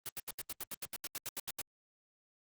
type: noise bursts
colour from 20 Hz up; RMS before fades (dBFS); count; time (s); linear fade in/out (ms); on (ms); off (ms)
white; -40; 15; 0.06-1.615; 0; 29; 80
effects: Opus 32 kbps